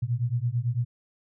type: beating tone pair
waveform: sine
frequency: 115.9 / 124.9 Hz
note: A#2 / B2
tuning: -10 / +20 cents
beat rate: 9 Hz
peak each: -27 dBFS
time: 0.02-0.85 s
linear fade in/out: 10 ms
effects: none